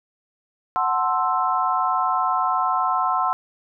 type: chord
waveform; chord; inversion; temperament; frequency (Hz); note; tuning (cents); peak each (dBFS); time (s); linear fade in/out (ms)
sine; F# half-diminished seventh; none; equal; 740 / 880 / 1046.5 / 1318.5; F#5 / A5 / C6 / E6; 0 / 0 / 0 / 0; -24 / -28 / -22 / -24; 0.76-3.33; 0
effects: none